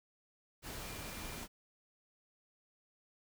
sine tone in noise, 2393 Hz, D7, 32 cents sharp, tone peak -56 dBFS, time 0.78-1.44 s, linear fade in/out 50 ms, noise pink, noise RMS -45 dBFS, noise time 0.62-1.48 s, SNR -14 dB, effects none

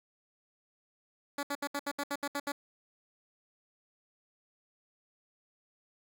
10% pulse tone bursts, 284.9 Hz, C#4, 48 cents sharp, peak -24 dBFS, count 10, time 1.38-2.52 s, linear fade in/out 5 ms, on 51 ms, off 70 ms, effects none

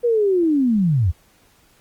sine linear sweep, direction down, 489.1 to 75 Hz, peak -14 dBFS, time 0.03-1.12 s, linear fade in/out 20 ms, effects pink hiss -56 dBFS RMS until 1.8 s + Opus 32 kbps

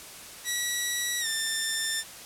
10% pulse tone with pitch glide, 1937 to 1786.5 Hz, B6 to A6, -34 to +26 cents, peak -18 dBFS, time 0.44-2.04 s, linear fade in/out 50 ms, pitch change -140 cents, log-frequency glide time 1.2-1.27 s, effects white hiss -44 dBFS RMS until 2.25 s + low-pass 12000 Hz 12 dB/octave

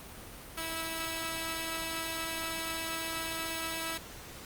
5% pulse tone pair together, 326.1 / 1308.6 Hz, E4 / E6, -19 / -13 cents, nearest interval 2 octaves, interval 2406 cents, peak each -24 / -28 dBFS, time 0.57-3.98 s, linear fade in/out 10 ms, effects pink hiss -47 dBFS RMS until 4.45 s + Opus 32 kbps

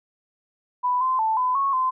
sine tone with pitch steps, 992 / 1034 / 882 / 1008 / 1101 / 1031 Hz, B5 / C6 / A5 / B5 / C#6 / C6, +7 / -21 / +4 / +35 / -12 / -26 cents, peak -19 dBFS, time 0.83-1.91 s, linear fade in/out 20 ms, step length 180 ms, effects none

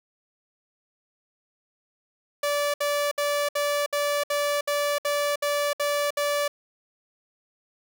sawtooth tone bursts, 580 Hz, D5, 22 cents flat, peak -19 dBFS, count 11, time 2.43-6.48 s, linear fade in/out 5 ms, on 310 ms, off 64 ms, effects none

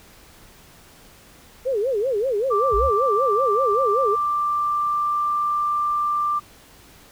sine tone with vibrato, 467.9 Hz, A#4, 6 cents sharp, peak -19 dBFS, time 1.65-4.16 s, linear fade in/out 20 ms, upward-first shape sine, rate 5.2 Hz, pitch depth 270 cents each way
sine tone with pitch glide, 1174.7 to 1183.6 Hz, D6 to D6, 0 to +13 cents, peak -19 dBFS, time 2.5-6.4 s, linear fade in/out 20 ms, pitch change +13 cents, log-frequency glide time 2.9-5.56 s
sine exponential two-way sweep, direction down then up, 201.1 to 49 to 83.8 Hz, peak -22 dBFS, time 2.71-2.91 s, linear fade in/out 50 ms, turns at 2.75 s
effects pink hiss -49 dBFS RMS until 7.11 s

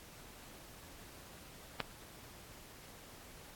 click, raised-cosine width 0.3 ms, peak -17 dBFS, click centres 1.803 s, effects pink hiss -55 dBFS RMS until 3.55 s + AAC 64 kbps

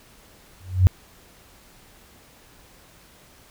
sine tone with exponential growth, 92.3 Hz, F#2, 4 cents flat, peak -7 dBFS, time 0.6-0.87 s, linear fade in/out 0 ms, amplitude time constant 57 ms, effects pink hiss -52 dBFS RMS until 3.5 s

